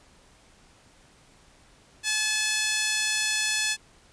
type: tone with high-pass filter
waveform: 5% pulse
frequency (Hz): 861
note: A5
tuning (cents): -38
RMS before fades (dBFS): -26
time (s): 2.03-3.77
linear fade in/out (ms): 50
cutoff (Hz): 1800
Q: 1.5
effects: pink hiss -57 dBFS RMS until 4.12 s + resampled to 22050 Hz